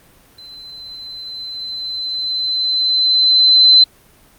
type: tone with level ramp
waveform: sine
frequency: 4056 Hz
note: B7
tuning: 45 cents sharp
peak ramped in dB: -34 to -4 dBFS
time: 0.38-3.84 s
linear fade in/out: 5 ms
effects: pink hiss -49 dBFS RMS until 4.38 s + Opus 32 kbps

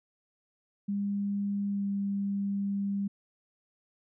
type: tone with pitch glide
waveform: sine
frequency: 201.3 to 199.33 Hz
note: G3 to G3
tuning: +46 to +29 cents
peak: -28 dBFS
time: 0.88-3.08 s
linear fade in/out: 10 ms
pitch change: -17 cents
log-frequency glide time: 1.68-1.86 s
effects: none

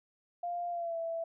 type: tone with pitch glide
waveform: sine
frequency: 698.5 to 663.1 Hz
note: F5 to E5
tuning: 0 to +10 cents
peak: -33 dBFS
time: 0.43-1.24 s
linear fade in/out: 5 ms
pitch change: -90 cents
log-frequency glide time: 0.7-0.97 s
effects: none

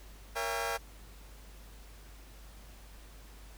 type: chord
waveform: 20% pulse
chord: A# diminished seventh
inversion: none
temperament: just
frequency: 466.2 / 559.4 / 671.3 / 805.5 Hz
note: A#4 / C#5 / E5 / G5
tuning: 0 / +16 / +31 / +47 cents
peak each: -33 / -35 / -33 / -32 dBFS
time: 0.35-0.78 s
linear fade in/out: 20 ms
effects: added 50 Hz sine -50 dBFS peak until 3.57 s + pink hiss -57 dBFS RMS until 3.57 s

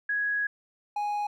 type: tone pair in turn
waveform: sine / triangle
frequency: 1665 / 828.7 Hz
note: G#6 / G#5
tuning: +4 / -4 cents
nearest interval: octave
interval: 1208 cents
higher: first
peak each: -25 dBFS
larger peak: neither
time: 0.09-0.47 / 0.96-1.27 s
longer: first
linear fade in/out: 5 ms
effects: none

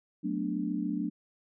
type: chord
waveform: sine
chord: B minor seventh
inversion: second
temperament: equal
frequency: 185 / 220 / 246.9 / 293.7 Hz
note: F#3 / A3 / B3 / D4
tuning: 0 / 0 / 0 / 0 cents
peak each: -35 / -35 / -37 / -33 dBFS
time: 0.23-1.1 s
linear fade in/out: 20 ms
effects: none

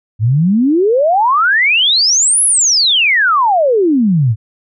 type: exponential two-way sweep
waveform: sine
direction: up then down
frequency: 101.5 to 11175 to 101.5 Hz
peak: -8 dBFS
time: 0.19-4.36 s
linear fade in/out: 50 ms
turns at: 2.44 s
effects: none

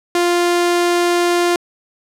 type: tone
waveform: sawtooth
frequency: 349.2 Hz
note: F4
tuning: in tune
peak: -9 dBFS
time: 0.15-1.56 s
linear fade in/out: 2 ms
effects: low-pass 11000 Hz 12 dB/octave

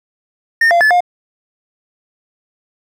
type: tone with pitch steps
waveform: triangle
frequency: 1826 / 688 / 1731 / 711 Hz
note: A#6 / F5 / A6 / F5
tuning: -36 / -26 / -29 / +31 cents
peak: -6 dBFS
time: 0.61-1.006 s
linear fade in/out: 5 ms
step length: 99 ms
effects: none

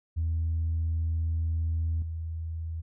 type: tone with level steps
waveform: sine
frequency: 81.5 Hz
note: E2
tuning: 19 cents flat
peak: -24 / -31 dBFS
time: 0.16-2.82 s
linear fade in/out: 20 ms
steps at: 2.02 s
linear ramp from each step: 2 ms
effects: tanh soft clip ceiling -22 dBFS

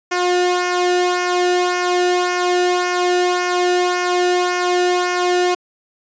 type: tone with flanger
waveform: sawtooth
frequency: 358 Hz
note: F4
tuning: 43 cents sharp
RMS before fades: -17 dBFS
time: 0.11-5.55 s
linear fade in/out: 10 ms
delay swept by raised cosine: 0.25 to 0.91 ms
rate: 1.8 Hz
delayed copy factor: -0.6
effects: resampled to 16000 Hz

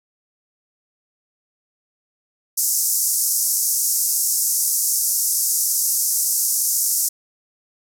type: band-pass noise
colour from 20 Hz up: white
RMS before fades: -20 dBFS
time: 2.57-7.09 s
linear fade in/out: 10 ms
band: 5400 to 14000 Hz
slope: 48 dB/octave
effects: none

